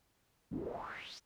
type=noise with band-pass filter sweep; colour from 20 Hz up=brown; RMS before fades=-43 dBFS; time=0.51-1.2 s; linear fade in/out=20 ms; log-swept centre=210 to 6000 Hz; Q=5.3; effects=pink hiss -75 dBFS RMS until 1.25 s